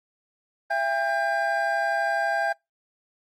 triangle tone cluster, 672 / 804 / 1592 Hz, E5 / G5 / G6, +33 / +44 / +26 cents, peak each -25 dBFS, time 0.7-2.53 s, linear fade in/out 10 ms, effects noise-tail reverb RT60 0.2 s tail -26 dB re dry + Opus 24 kbps

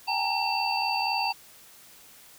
sine tone cluster, 779 / 843 / 924 / 2696 / 4616 Hz, G5 / G#5 / A#5 / E7 / D8, -11 / +26 / -16 / +38 / -31 cents, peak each -31 dBFS, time 0.07-1.33 s, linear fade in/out 20 ms, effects white hiss -52 dBFS RMS until 2.38 s

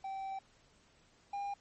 triangle tone pair in turn, 775 / 804.2 Hz, G5 / G5, -20 / +44 cents, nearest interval minor second, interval 64 cents, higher second, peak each -36 / -34 dBFS, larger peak second, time 0.04-0.39 / 1.33-1.54 s, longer first, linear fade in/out 5 ms, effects pink hiss -67 dBFS RMS until 1.6 s + MP3 32 kbps

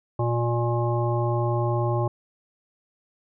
harmonic tone, 118.8 Hz, A#2, 33 cents sharp, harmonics 1 / 3 / 5 / 7 / 9, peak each -23 / -28 / -30 / -31 / -33 dBFS, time 0.19-2.08 s, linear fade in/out 5 ms, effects none

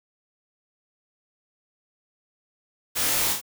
white noise with echo, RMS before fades -26 dBFS, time 2.95-3.34 s, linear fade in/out 20 ms, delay 25 ms, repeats 3, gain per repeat -3 dB, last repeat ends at 3.415 s, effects none

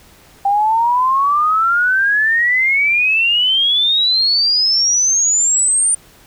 sine exponential sweep, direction up, 787 to 9130 Hz, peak -11 dBFS, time 0.45-5.95 s, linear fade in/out 5 ms, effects pink hiss -46 dBFS RMS until 6.26 s

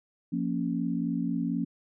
sine chord, Bb minor, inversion second, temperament equal, 174.61 / 233.1 / 277.2 Hz, F3 / Bb3 / Db4, 0 / 0 / 0 cents, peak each -31 dBFS, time 0.32-1.65 s, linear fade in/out 10 ms, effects none

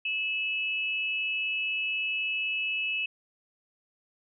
sine tone pair together, 2608 / 2927 Hz, E7 / F#7, -19 / -19 cents, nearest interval major second, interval 200 cents, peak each -28 / -35 dBFS, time 0.05-3.06 s, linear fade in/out 5 ms, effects none

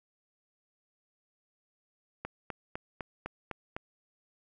click train, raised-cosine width 0.5 ms, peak -21 dBFS, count 7, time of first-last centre 2.25-3.765 s, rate 3.96 Hz, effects none

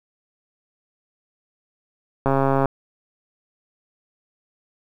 click train, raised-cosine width 1 ms, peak -6 dBFS, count 55, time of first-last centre 2.26-2.657 s, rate 136 Hz, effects 8-bit

